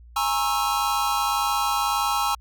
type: chord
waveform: square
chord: A# half-diminished seventh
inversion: third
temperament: equal with one note detuned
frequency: 830.6 / 932.3 / 1089.1 / 1318.5 Hz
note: G#5 / A#5 / C#6 / E6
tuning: 0 / 0 / -31 / 0 cents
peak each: -27 / -29 / -28 / -27 dBFS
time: 0.16-2.35 s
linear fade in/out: 5 ms
effects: added 59 Hz sine -44 dBFS peak until 2.4 s